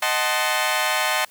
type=chord; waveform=15% pulse; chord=D# diminished seventh; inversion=none; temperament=equal with one note detuned; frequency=622.3 / 750.3 / 880 / 1046.5 Hz; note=D#5 / F#5 / A5 / C6; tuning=0 / +24 / 0 / 0 cents; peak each=-19 dBFS; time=0.02-1.25 s; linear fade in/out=5 ms; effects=white hiss -52 dBFS RMS until 1.3 s